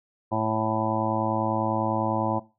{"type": "harmonic tone", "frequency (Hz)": 110, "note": "A2", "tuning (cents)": 0, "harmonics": [1, 2, 3, 5, 6, 7, 8, 9], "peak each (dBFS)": [-31, -31, -31, -31, -31, -31, -31, -31], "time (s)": [0.31, 2.4], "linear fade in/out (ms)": 20, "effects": ["noise-tail reverb RT60 0.3 s tail -19 dB re dry"]}